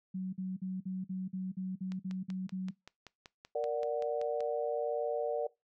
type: tone bursts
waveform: sine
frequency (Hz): 186.8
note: F#3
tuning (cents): +17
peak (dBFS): -34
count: 11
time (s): 0.14-2.71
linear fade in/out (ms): 10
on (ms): 190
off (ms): 48
type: click train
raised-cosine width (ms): 0.2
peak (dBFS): -31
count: 14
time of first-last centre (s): 1.92-4.406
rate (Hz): 5.23
type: chord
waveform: sine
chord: Bb augmented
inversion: none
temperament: equal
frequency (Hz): 466.2 / 587.3 / 740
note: Bb4 / D5 / F#5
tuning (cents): 0 / 0 / 0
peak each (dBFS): -34 / -34 / -39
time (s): 3.55-5.47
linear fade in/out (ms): 5
effects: noise-tail reverb RT60 0.2 s tail -21 dB re dry